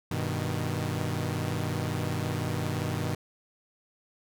sawtooth chord, G augmented, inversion none, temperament equal, 98 / 123.47 / 155.56 Hz, G2 / B2 / D#3, 0 / 0 / 0 cents, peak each -29 dBFS, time 0.11-3.15 s, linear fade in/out 5 ms, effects none

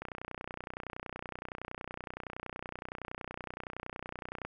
click train, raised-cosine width 0.5 ms, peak -24 dBFS, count 137, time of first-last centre 0.02-4.45 s, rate 30.7 Hz, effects none

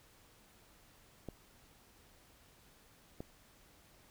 clicks, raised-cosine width 2 ms, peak -29 dBFS, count 2, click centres 1.287 / 3.205 s, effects pink hiss -64 dBFS RMS until 4.1 s

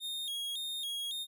45% pulse tone with vibrato, 3482 Hz, A7, 19 cents flat, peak -35 dBFS, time 0-1.27 s, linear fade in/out 50 ms, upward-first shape square, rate 1.8 Hz, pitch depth 94 cents each way, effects none

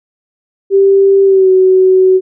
sine tone with pitch glide, 392 to 374.7 Hz, G4 to F#4, 0 to +22 cents, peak -4 dBFS, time 0.7-2.21 s, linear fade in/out 50 ms, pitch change -78 cents, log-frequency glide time 1.24-1.5 s, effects none

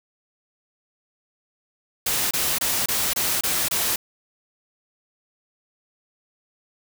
white noise bursts, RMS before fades -23 dBFS, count 7, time 2.06-3.96 s, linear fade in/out 5 ms, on 250 ms, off 25 ms, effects none

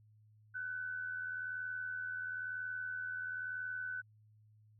sine tone with amplitude modulation, 1503 Hz, F#6, 27 cents sharp, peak -36 dBFS, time 0.54-4.02 s, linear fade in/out 20 ms, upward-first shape sine, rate 81 Hz, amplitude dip 50%, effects added 107 Hz sine -62 dBFS peak until 4.79 s

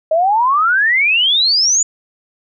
sine exponential sweep, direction up, 618 to 7040 Hz, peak -10 dBFS, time 0.11-1.83 s, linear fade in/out 5 ms, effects none

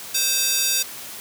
square tone with high-pass filter, 522 Hz, C5, 4 cents flat, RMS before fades -21 dBFS, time 0.14-0.83 s, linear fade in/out 10 ms, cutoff 4700 Hz, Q 1.1, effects white hiss -36 dBFS RMS until 1.2 s + high-pass 100 Hz 12 dB/octave

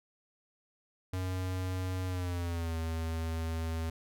square tone with pitch glide, 92.5 to 81.46 Hz, F#2 to E2, 0 to -20 cents, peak -33 dBFS, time 1.13-3.9 s, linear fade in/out 5 ms, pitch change -220 cents, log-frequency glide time 2.07-2.76 s, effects none

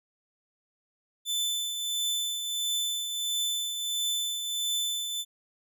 sawtooth tone with tremolo, 3520 Hz, A7, in tune, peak -23 dBFS, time 1.25-5.25 s, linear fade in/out 50 ms, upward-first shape triangle, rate 1.5 Hz, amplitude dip 50%, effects none

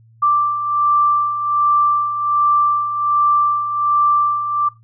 sine beating tone pair, 1174.7 / 1176 Hz, D6 / D6, 0 / +2 cents, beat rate 1.3 Hz, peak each -21 / -14 dBFS, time 0.22-4.69 s, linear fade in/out 10 ms, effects noise-tail reverb RT60 0.2 s tail -19 dB re dry + added 113 Hz sine -46 dBFS peak until 4.83 s

